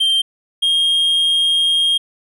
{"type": "tone pair in turn", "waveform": "triangle", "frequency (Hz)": [3158, 3234], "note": ["G7", "G#7"], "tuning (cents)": [12, -47], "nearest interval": "unison", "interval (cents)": 41, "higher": "second", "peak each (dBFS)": -11, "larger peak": "neither", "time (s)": [[0, 0.22], [0.62, 1.98]], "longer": "second", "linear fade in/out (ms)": 10, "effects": []}